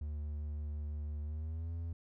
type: tone with pitch glide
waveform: triangle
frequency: 74.5 to 83.62 Hz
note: D2 to E2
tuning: +25 to +25 cents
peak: -35 dBFS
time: 0.01-1.93 s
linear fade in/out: 5 ms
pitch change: +200 cents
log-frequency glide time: 1.21-1.72 s
effects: none

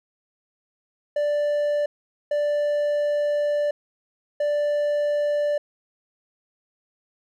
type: tone bursts at uneven times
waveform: triangle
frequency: 587.3 Hz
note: D5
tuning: in tune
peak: -18 dBFS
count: 3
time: 1.16-1.86 / 2.31-3.71 / 4.4-5.58 s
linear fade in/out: 5 ms
effects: none

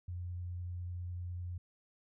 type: tone with vibrato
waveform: sine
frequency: 88.6 Hz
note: F2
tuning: 25 cents sharp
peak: -38 dBFS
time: 0.08-1.58 s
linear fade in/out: 5 ms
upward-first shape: sine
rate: 10 Hz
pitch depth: 9 cents each way
effects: none

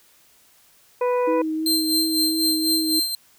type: harmonic tone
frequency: 493.9 Hz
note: B4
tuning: in tune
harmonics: 1 / 2 / 3 / 4 / 5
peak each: -19 / -25 / -41 / -41 / -38 dBFS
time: 1.01-1.42 s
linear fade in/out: 5 ms
type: tone with vibrato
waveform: sine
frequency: 317.1 Hz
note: D#4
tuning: 33 cents sharp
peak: -22 dBFS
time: 1.27-3 s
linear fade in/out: 10 ms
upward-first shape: sine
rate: 2.9 Hz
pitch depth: 17 cents each way
type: tone with tremolo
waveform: sawtooth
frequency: 4141 Hz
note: C8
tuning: 19 cents flat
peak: -15 dBFS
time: 1.66-3.15 s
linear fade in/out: 2 ms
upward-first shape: sine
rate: 4 Hz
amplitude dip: 60%
effects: white hiss -56 dBFS RMS until 3.38 s

